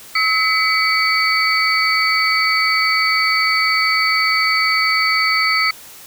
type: tone cluster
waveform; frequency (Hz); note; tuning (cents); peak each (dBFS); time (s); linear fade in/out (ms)
sine; 1291 / 2022 / 2262 / 4513; E6 / B6 / C#7 / C#8; -37 / +40 / +34 / +30; -19; 0.15-5.71; 5
effects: white hiss -39 dBFS RMS until 6.06 s